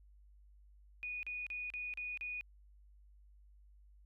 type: tone bursts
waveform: sine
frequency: 2468 Hz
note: D#7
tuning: 15 cents flat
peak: -39 dBFS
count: 6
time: 1.03-2.41 s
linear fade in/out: 0 ms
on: 200 ms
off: 36 ms
effects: added 50 Hz sine -59 dBFS peak until 4.05 s